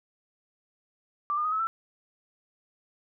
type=tone with pitch steps; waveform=sine; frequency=1174.7 / 1212.6 / 1251.8 / 1292.2 / 1333.9 Hz; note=D6 / D#6 / D#6 / E6 / E6; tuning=0 / -45 / +10 / -35 / +20 cents; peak=-25 dBFS; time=1.3-1.67 s; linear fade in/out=0 ms; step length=74 ms; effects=none